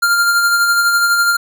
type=tone with tremolo; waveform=square; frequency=1396.9 Hz; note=F6; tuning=in tune; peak=-10 dBFS; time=0.02-1.37 s; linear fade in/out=10 ms; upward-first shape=sine; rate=12 Hz; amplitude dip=35%; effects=none